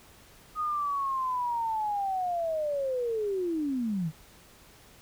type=linear sweep; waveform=sine; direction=down; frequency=1250 to 146.83 Hz; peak=-27 dBFS; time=0.55-4.12 s; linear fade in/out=50 ms; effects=pink hiss -55 dBFS RMS until 5.01 s